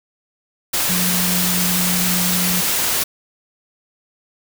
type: tone in noise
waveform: sine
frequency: 179.9 Hz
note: F#3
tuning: 48 cents flat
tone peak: -21 dBFS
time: 0.89-2.61 s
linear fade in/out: 10 ms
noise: white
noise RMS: -19 dBFS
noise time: 0.73-3.04 s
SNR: -5 dB
effects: none